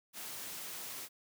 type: high-pass noise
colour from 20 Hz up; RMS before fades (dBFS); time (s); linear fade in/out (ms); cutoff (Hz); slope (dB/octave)
white; -44; 0.13-1.09; 50; 100; 24
effects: none